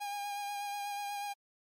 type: tone with vibrato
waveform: 45% pulse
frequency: 813 Hz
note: G#5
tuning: 37 cents flat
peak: -36 dBFS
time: 0-1.34 s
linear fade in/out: 20 ms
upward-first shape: sine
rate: 8.2 Hz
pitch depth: 20 cents each way
effects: MP3 64 kbps